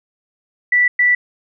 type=tone bursts at uneven times; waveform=sine; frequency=1966 Hz; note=B6; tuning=8 cents flat; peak=-10 dBFS; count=2; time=0.72-0.88 / 0.99-1.15 s; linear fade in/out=5 ms; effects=none